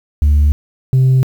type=tone pair in turn; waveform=sine; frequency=73.5 / 130.55 Hz; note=D2 / C3; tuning=+2 / -3 cents; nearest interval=minor seventh; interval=995 cents; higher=second; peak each=-5 dBFS; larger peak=neither; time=0.22-0.52 / 0.93-1.23 s; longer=neither; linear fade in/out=0 ms; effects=tanh soft clip ceiling -6 dBFS + 7-bit